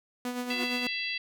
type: tone with tremolo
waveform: sawtooth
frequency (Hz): 246.9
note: B3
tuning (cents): 0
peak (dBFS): -26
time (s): 0.25-0.87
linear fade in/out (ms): 2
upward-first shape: sine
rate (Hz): 8.6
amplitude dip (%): 50
type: tone with exponential growth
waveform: sawtooth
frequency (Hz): 358.4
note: F4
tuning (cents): +45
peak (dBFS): -29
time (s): 0.37-0.64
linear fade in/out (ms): 2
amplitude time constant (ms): 58
type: harmonic tone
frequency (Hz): 668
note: E5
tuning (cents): +23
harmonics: 3 / 4 / 5 / 6 / 7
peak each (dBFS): -37 / -33 / -39 / -42 / -38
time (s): 0.5-1.18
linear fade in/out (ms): 5
effects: none